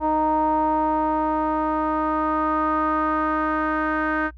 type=tone with low-pass filter sweep; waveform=sawtooth; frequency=309.6 Hz; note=D#4; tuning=9 cents flat; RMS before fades=-22 dBFS; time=0-4.31 s; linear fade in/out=50 ms; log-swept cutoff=890 to 1500 Hz; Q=5.8; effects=noise-tail reverb RT60 0.1 s tail -24 dB re dry + added 60 Hz sine -40 dBFS peak until 4.37 s